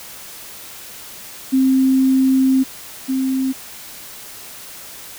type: tone pair in turn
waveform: sine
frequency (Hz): 263.7 / 263.7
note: C4 / C4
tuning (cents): +14 / +14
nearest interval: unison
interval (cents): 0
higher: neither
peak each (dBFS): -11 / -16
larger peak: first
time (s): 1.52-2.64 / 3.08-3.53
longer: first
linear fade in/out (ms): 20
effects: white hiss -36 dBFS RMS until 5.18 s